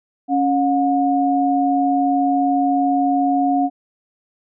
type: tone pair together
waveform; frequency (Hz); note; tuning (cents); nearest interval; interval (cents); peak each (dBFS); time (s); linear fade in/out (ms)
sine; 277.2 / 720.2; C#4 / F#5; 0 / -47; octave + perfect fourth; 1653; -17; 0.28-3.7; 50
effects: none